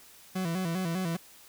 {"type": "tone with vibrato", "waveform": "40% pulse", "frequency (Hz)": 176.3, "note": "F3", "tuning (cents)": 17, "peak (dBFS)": -28, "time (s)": [0.35, 1.17], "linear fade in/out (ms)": 10, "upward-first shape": "square", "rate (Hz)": 5, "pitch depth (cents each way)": 100, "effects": ["white hiss -54 dBFS RMS until 1.48 s"]}